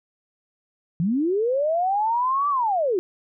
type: linear two-way sweep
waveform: sine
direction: up then down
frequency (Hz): 155.56 to 1174.7 to 340.3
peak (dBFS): -19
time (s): 1-2.99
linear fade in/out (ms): 0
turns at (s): 2.49
effects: none